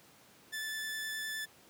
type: tone with vibrato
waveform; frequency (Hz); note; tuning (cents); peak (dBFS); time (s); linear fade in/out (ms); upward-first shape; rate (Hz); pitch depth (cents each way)
sawtooth; 1750; A6; -10; -33; 0.52-1.46; 20; sine; 9.7; 10
effects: pink hiss -60 dBFS RMS until 1.69 s + high-pass 150 Hz 12 dB/octave